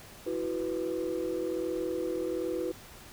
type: chord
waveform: sine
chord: E suspended second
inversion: none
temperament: just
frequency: 329.6 / 370.8 / 494.4 Hz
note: E4 / F#4 / B4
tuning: 0 / +4 / +2 cents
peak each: -33 / -33 / -33 dBFS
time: 0.26-2.72 s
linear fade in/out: 10 ms
effects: tanh soft clip ceiling -24 dBFS + pink hiss -50 dBFS RMS until 3.12 s